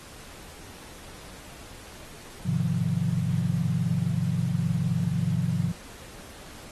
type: chord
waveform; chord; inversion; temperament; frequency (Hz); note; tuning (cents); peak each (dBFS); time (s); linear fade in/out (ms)
sine; F minor seventh; first; equal with one note detuned; 104.19 / 130.81 / 155.56 / 174.61; Ab2 / C3 / Eb3 / F3; +6 / 0 / 0 / 0; -31 / -28 / -29 / -27; 2.45-5.72; 10
effects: pink hiss -46 dBFS RMS until 6.71 s + AAC 32 kbps